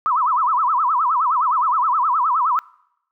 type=tone with vibrato; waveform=sine; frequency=1128 Hz; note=C#6; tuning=30 cents sharp; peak=-15 dBFS; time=0.06-2.59 s; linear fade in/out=0 ms; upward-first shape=sine; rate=9.6 Hz; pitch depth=280 cents each way; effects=noise-tail reverb RT60 0.8 s tail -24 dB re dry